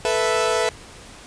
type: chord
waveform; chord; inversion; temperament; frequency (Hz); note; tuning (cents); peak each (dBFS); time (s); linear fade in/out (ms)
sawtooth; A suspended second; none; equal; 440 / 493.9 / 659.3; A4 / B4 / E5; 0 / 0 / 0; -19; 0.05-0.69; 0
effects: pink hiss -42 dBFS RMS until 1.26 s + resampled to 22050 Hz